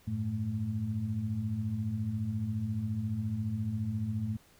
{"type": "tone cluster", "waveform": "sine", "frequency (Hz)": [95.4, 109.8, 217.8], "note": ["G2", "A2", "A3"], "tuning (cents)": [-47, -3, -17], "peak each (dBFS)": [-38, -33, -35], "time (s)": [0.07, 4.37], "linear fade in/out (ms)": 10, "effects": ["pink hiss -62 dBFS RMS until 4.59 s"]}